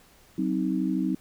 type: chord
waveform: sine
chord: C diminished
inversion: second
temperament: just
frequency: 188.37 / 261.6 / 314 Hz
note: Gb3 / C4 / Eb4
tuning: +31 / 0 / +16 cents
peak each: -28 dBFS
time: 0.38-1.15 s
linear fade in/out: 5 ms
effects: pink hiss -57 dBFS RMS until 1.2 s